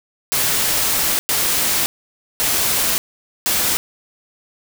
white noise bursts at uneven times, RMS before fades -18 dBFS, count 4, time 0.32-1.19 / 1.29-1.86 / 2.4-2.98 / 3.46-3.77 s, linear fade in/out 0 ms, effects none

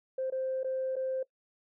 sine tone with dropouts, 523.3 Hz, C5, in tune, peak -29 dBFS, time 0.18-1.23 s, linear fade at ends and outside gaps 5 ms, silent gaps 0.302-0.322 / 0.633-0.644 / 0.957-0.964 s, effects noise-tail reverb RT60 0.1 s tail -21 dB re dry + tanh soft clip ceiling -25 dBFS

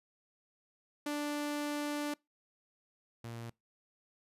sawtooth tone pair in turn, 293.7 / 116.34 Hz, D4 / A#2, 0 / -3 cents, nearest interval octave + major third, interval 1603 cents, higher first, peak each -30 / -38 dBFS, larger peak first, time 1.06-2.14 / 3.24-3.5 s, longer first, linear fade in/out 5 ms, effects noise-tail reverb RT60 0.2 s tail -25 dB re dry + resampled to 32000 Hz

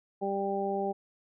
harmonic tone, 197.4 Hz, G3, 12 cents sharp, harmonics 1 / 2 / 3 / 4, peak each -36 / -32 / -36 / -33 dBFS, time 0.21-0.93 s, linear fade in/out 20 ms, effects none

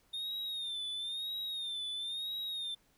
triangle tone with vibrato, 3652 Hz, A#7, 36 cents flat, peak -35 dBFS, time 0.13-2.75 s, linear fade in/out 10 ms, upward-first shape sine, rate 1 Hz, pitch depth 84 cents each way, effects pink hiss -70 dBFS RMS until 2.97 s

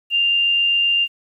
sine tone with amplitude modulation, 2794 Hz, F7, in tune, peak -13 dBFS, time 0.1-1.08 s, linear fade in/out 50 ms, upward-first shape sine, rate 87.5 Hz, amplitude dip 25%, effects 9-bit

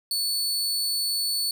sawtooth tone, 4449 Hz, C#8, 5 cents sharp, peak -21 dBFS, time 0.11-1.51 s, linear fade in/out 2 ms, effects none

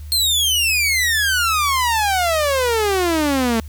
sawtooth exponential sweep, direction down, 4265 to 220 Hz, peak -12 dBFS, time 0.12-3.6 s, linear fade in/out 0 ms, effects added 75 Hz sine -30 dBFS peak until 3.68 s + white hiss -50 dBFS RMS until 3.68 s

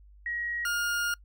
sine / 40% pulse tone pair in turn, 1899 / 1418.5 Hz, A#6 / F6, +32 / +27 cents, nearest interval perfect fourth, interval 505 cents, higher first, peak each -30 / -26 dBFS, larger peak second, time 0.26-0.65 / 0.65-1.14 s, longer second, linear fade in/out 2 ms, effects noise-tail reverb RT60 0.1 s tail -26 dB re dry + added 50 Hz sine -51 dBFS peak until 1.24 s

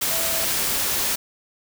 sine tone in noise, 659.3 Hz, E5, in tune, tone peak -32 dBFS, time 0.1-0.45 s, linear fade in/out 10 ms, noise white, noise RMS -23 dBFS, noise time 0.01-1.16 s, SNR -12 dB, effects none

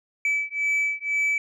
sine beating tone pair, 2301 / 2303 Hz, D7 / D7, -36 / -34 cents, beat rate 2 Hz, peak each -23 dBFS, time 0.25-1.38 s, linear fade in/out 2 ms, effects tanh soft clip ceiling -19 dBFS

